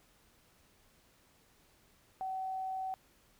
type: tone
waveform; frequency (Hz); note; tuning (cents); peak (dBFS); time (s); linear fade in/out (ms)
sine; 758; F#5; +42; -35; 2.21-2.94; 0
effects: pink hiss -67 dBFS RMS until 3.39 s